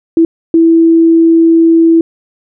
sine tone bursts at uneven times, 329.6 Hz, E4, in tune, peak -3 dBFS, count 2, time 0.17-0.25 / 0.54-2.01 s, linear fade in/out 2 ms, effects none

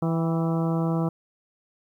harmonic tone with a mistuned harmonic, 164.81 Hz, E3, in tune, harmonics 1 / 2 / 3 / 4 / 5 / 6 / 7 / 8, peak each -23 / -29 / -33 / -35 / -37 / -39 / -40 / -41 dBFS, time 0.02-1.09 s, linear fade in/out 5 ms, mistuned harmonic 5, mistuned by -50 cents, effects 10-bit

